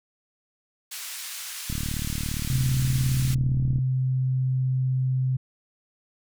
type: band-pass noise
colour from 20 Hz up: white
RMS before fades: -36 dBFS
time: 0.91-3.35 s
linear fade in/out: 10 ms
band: 1500 to 12000 Hz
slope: 12 dB/octave
type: click train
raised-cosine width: 5 ms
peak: -18 dBFS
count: 79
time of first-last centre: 1.7-3.786 s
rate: 37.4 Hz
type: tone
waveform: sine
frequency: 129.7 Hz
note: C3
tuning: 15 cents flat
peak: -21 dBFS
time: 2.5-5.37 s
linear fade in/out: 10 ms
effects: none